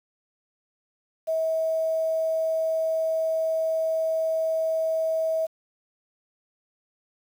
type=tone with quantisation; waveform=sine; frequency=644 Hz; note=E5; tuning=41 cents flat; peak=-22 dBFS; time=1.27-5.47 s; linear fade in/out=20 ms; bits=8; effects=none